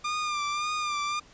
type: tone with vibrato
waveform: sawtooth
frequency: 1200 Hz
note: D6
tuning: 37 cents sharp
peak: -24 dBFS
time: 0.04-1.2 s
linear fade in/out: 10 ms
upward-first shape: sine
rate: 1.8 Hz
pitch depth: 43 cents each way
effects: pink hiss -55 dBFS RMS until 1.33 s + resampled to 16000 Hz